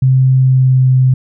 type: tone with pitch glide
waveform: sine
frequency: 130.81 to 129.38 Hz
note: C3 to C3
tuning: 0 to -19 cents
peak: -6 dBFS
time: 0.02-1.14 s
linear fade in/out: 5 ms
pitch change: -19 cents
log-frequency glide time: 0.34-0.9 s
effects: none